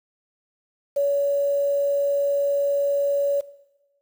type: tone with quantisation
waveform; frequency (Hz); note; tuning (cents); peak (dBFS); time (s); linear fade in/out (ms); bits
sine; 565; C#5; +33; -18; 0.96-3.41; 10; 7
effects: noise-tail reverb RT60 1.0 s tail -18 dB re dry